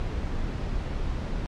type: noise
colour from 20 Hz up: brown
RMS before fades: -29 dBFS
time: 0-1.46 s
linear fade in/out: 0 ms
effects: low-pass 5000 Hz 12 dB/octave + MP3 64 kbps